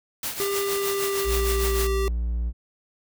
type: noise with tremolo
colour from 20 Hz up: white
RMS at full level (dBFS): -28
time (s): 0.23-1.87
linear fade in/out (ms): 2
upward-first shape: triangle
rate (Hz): 6.5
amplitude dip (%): 70
type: tone with pitch glide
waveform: square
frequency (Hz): 398.6 to 389.5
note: G4 to G4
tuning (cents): +29 to -11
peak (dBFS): -25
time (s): 0.4-2.08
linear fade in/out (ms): 0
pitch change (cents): -40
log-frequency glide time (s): 0.58-1.96
type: tone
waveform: triangle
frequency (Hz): 58.3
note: A#1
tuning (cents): +1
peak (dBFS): -21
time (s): 1.24-2.53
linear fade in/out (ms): 50
effects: none